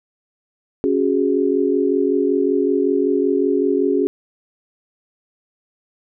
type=chord; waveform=sine; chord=C# suspended fourth; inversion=none; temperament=equal; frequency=277.2 / 370 / 415.3 Hz; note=C#4 / F#4 / G#4; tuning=0 / 0 / 0 cents; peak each=-19 dBFS; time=0.84-4.07 s; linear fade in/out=0 ms; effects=none